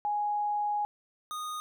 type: tone pair in turn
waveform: sine / square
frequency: 830.6 / 1235.6 Hz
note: G#5 / D#6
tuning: 0 / -12 cents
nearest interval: perfect fifth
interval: 688 cents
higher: second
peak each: -27 / -35 dBFS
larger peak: first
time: 0.05-0.85 / 1.31-1.6 s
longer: first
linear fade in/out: 0 ms
effects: none